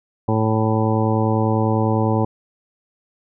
harmonic tone, 110 Hz, A2, in tune, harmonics 1 / 2 / 3 / 4 / 5 / 7 / 8 / 9, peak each -19 / -22 / -24 / -25 / -26 / -27 / -28 / -29 dBFS, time 0.28-2.25 s, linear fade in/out 5 ms, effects none

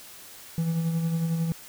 triangle tone with tremolo, 164.81 Hz, E3, in tune, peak -20 dBFS, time 0.58-1.52 s, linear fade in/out 0 ms, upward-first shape sine, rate 11 Hz, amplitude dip 40%, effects white hiss -46 dBFS RMS until 1.68 s

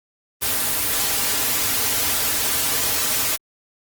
white noise with comb filter, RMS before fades -21 dBFS, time 0.41-3.37 s, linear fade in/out 20 ms, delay 5.5 ms, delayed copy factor -0.65, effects Opus 24 kbps

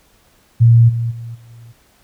sine tone with level steps, 116.54 Hz, A#2, in tune, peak -5 / -16 / -26 / -39 / -36 dBFS, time 0.6-1.73 s, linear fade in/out 20 ms, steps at 0.88 / 1.1 / 1.34 / 1.49 s, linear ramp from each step 20 ms, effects pink hiss -54 dBFS RMS until 2.03 s

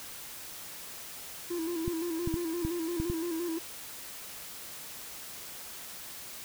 triangle tone with vibrato, 336.1 Hz, E4, 34 cents sharp, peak -29 dBFS, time 1.5-3.59 s, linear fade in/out 10 ms, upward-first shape square, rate 5.8 Hz, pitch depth 61 cents each way
clicks, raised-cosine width 5 ms, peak -20 dBFS, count 6, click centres 1.879 / 2.275 / 2.341 / 2.65 / 3 / 3.1 s
effects white hiss -44 dBFS RMS until 6.44 s

